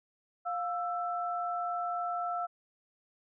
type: tone pair together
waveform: sine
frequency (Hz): 705 / 1328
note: F5 / E6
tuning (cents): +16 / +12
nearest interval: major seventh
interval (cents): 1096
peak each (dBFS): -33 / -35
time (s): 0.45-2.47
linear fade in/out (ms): 20
effects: none